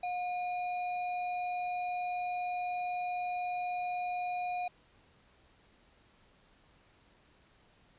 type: tone with sample-and-hold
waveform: sine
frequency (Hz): 718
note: F5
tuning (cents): +48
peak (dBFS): -32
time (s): 0.03-4.68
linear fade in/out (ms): 5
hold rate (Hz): 3150
effects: pink hiss -65 dBFS RMS until 7.98 s + resampled to 8000 Hz